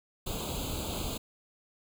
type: noise with comb filter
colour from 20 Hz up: pink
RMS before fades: -35 dBFS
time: 0.26-1.18 s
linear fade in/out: 10 ms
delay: 0.27 ms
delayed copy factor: +1
effects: none